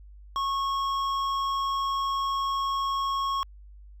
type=tone with hard clipping; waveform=triangle; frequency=1096 Hz; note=C#6; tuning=20 cents flat; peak=-27 dBFS; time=0.36-3.43 s; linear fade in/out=0 ms; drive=13 dB; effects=added 50 Hz sine -45 dBFS peak until 4 s